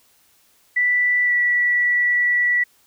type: tone with pitch glide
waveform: sine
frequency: 1972 to 1951.6 Hz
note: B6 to B6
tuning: -3 to -21 cents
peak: -15 dBFS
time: 0.76-2.64 s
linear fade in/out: 10 ms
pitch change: -18 cents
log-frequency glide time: 1.24-1.33 s
effects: white hiss -58 dBFS RMS until 2.86 s